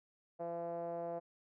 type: tone with low-pass filter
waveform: 5% pulse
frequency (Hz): 169.9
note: F3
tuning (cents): -47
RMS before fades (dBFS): -41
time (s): 0.39-1.2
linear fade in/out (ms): 20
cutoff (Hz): 610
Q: 8.1
effects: none